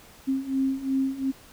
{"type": "beating tone pair", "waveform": "sine", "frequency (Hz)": [265.8, 268.6], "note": ["C4", "C4"], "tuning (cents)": [27, 46], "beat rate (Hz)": 2.8, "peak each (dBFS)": [-28, -25], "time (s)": [0.27, 1.32], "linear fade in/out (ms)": 20, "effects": ["pink hiss -51 dBFS RMS until 1.52 s"]}